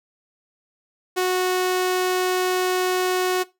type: tone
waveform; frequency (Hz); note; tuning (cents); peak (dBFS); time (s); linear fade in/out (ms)
sawtooth; 367.3; F#4; -13; -15; 1.16-3.44; 20
effects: noise-tail reverb RT60 0.2 s tail -18 dB re dry